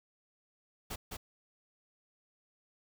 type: noise with echo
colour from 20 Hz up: pink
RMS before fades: -40 dBFS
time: 0.9-0.96 s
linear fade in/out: 10 ms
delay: 210 ms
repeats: 1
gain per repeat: -2 dB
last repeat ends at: 1.17 s
effects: none